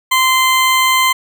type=tone; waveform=20% pulse; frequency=1038 Hz; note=C6; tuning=14 cents flat; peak=-5 dBFS; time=0.11-1.13 s; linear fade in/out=10 ms; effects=none